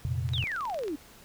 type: chord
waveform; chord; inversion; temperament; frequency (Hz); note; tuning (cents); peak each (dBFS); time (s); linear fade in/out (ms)
sine; F suspended fourth; none; just; 87.31 / 116.41 / 130.96; F2 / Bb2 / C3; 0 / -2 / +2; -32; 0.05-0.44; 0
type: click train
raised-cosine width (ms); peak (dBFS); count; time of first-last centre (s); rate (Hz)
0.2; -25; 14; 0.29-0.881; 22
type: exponential sweep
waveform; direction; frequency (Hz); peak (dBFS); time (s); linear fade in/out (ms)
sine; down; 3951 to 274.2; -30; 0.33-0.96; 10
effects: pink hiss -53 dBFS RMS until 1.24 s